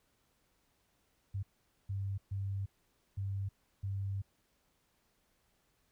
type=tone bursts at uneven times; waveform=sine; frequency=98.2 Hz; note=G2; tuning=4 cents sharp; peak=-34 dBFS; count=5; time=1.34-1.43 / 1.89-2.18 / 2.31-2.66 / 3.17-3.49 / 3.83-4.22 s; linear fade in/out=10 ms; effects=pink hiss -75 dBFS RMS until 5.91 s

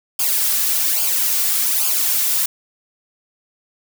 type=noise with flanger; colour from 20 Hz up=blue; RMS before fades=-18 dBFS; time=0.19-2.46 s; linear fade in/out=5 ms; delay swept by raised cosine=0.51 to 3.21 ms; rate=1.2 Hz; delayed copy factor=-0.75; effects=none

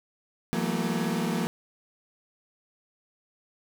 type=tone cluster; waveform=35% pulse; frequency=167.1 / 185.2 / 220.3 / 239 Hz; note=E3 / F#3 / A3 / A#3; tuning=+24 / +2 / +2 / +43 cents; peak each=-30 dBFS; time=0.53-1.47 s; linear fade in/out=0 ms; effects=none

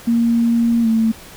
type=tone with pitch glide; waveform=sine; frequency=233.1 to 224 Hz; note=A#3 to A3; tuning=0 to +31 cents; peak=-12 dBFS; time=0.07-1.12 s; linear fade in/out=10 ms; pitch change=-69 cents; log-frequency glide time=0.82-0.87 s; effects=pink hiss -39 dBFS RMS until 1.36 s

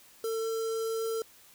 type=tone with notch filter; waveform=square; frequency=449.4 Hz; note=A4; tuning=37 cents sharp; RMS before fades=-32 dBFS; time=0.24-1.22 s; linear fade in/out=2 ms; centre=2300 Hz; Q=0.81; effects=white hiss -57 dBFS RMS until 1.54 s

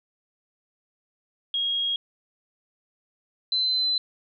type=tone pair in turn; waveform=sine; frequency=3276 / 4051 Hz; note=G#7 / B7; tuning=-24 / +43 cents; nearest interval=major third; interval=367 cents; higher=second; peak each=-23 / -21 dBFS; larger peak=second; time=1.54-1.96 / 3.52-3.98 s; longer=second; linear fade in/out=2 ms; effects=none

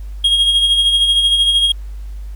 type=tone with tremolo; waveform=triangle; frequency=3265 Hz; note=G#7; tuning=30 cents flat; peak=-7 dBFS; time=0.24-1.72 s; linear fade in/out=5 ms; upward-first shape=sine; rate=13 Hz; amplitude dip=45%; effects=added 50 Hz sine -25 dBFS peak until 2.35 s + pink hiss -51 dBFS RMS until 2.35 s

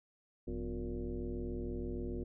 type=tone with frequency modulation; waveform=sine; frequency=141.3 Hz; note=C#3; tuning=34 cents sharp; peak=-36 dBFS; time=0.47-2.24 s; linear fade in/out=10 ms; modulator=108 Hz; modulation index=2.7; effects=none

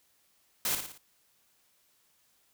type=noise with echo; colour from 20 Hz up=white; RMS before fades=-30 dBFS; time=0.65-0.75 s; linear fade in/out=2 ms; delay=57 ms; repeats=4; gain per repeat=-6 dB; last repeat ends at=0.978 s; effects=white hiss -69 dBFS RMS until 2.53 s

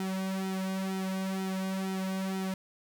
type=tone with flanger; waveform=sawtooth; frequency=190.2 Hz; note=F#3; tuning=48 cents sharp; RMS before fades=-33 dBFS; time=0-2.54 s; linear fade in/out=2 ms; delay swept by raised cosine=1.8 to 3 ms; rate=2.1 Hz; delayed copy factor=-1; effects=none

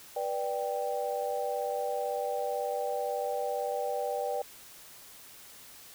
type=chord; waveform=sine; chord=G major; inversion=first; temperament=just; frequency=490 / 588 / 784 Hz; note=B4 / D5 / G5; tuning=-14 / +2 / 0 cents; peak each=-34 dBFS; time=0.16-4.42 s; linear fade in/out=5 ms; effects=white hiss -51 dBFS RMS until 5.94 s

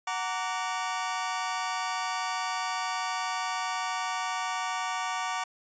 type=chord; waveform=sawtooth; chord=Gb augmented; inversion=none; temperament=just; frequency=740 / 925 / 1156.2 Hz; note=Gb5 / Bb5 / D6; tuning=0 / -14 / -27 cents; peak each=-30 dBFS; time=0.07-5.44 s; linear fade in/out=5 ms; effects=resampled to 16000 Hz

